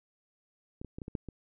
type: clicks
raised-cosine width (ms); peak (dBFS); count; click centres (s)
3; -28 / -29 / -27 / -27 / -27 / -20 / -28; 7; 0.815 / 0.847 / 0.985 / 1.018 / 1.081 / 1.152 / 1.287
effects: none